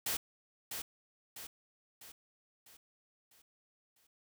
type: noise with echo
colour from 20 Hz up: white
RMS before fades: -35 dBFS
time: 0.06-0.17 s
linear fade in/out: 5 ms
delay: 650 ms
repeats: 6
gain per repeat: -6 dB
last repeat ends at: 4.07 s
effects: none